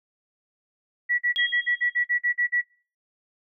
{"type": "tone bursts", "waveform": "sine", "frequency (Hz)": 1941, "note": "B6", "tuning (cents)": -31, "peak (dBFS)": -20, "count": 11, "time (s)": [1.09, 2.616], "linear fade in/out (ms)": 20, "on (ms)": 96, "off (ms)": 47}
{"type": "tone with exponential decay", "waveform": "sine", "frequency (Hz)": 3277, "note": "G#7", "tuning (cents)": -24, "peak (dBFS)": -23, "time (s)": [1.36, 2.05], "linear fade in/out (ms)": 0, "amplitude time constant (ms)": 150}
{"effects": ["noise-tail reverb RT60 0.4 s tail -21 dB re dry"]}